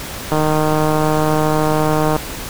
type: click train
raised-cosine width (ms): 1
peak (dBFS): -3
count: 285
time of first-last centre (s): 0.32-2.164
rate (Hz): 154
effects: pink hiss -28 dBFS RMS until 2.49 s